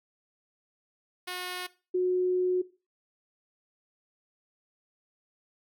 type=tone pair in turn; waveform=5% pulse / sine; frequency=362.1 / 364.8 Hz; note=F#4 / F#4; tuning=-37 / -24 cents; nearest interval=unison; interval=13 cents; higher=second; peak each=-23 dBFS; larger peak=neither; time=1.27-1.67 / 1.94-2.62 s; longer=second; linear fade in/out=10 ms; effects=noise-tail reverb RT60 0.3 s tail -17 dB re dry